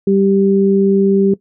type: tone pair together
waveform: sine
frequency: 196 / 392 Hz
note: G3 / G4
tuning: 0 / 0 cents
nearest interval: octave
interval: 1200 cents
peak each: -12 dBFS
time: 0.07-1.34 s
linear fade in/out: 5 ms
effects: noise-tail reverb RT60 0.1 s tail -18 dB re dry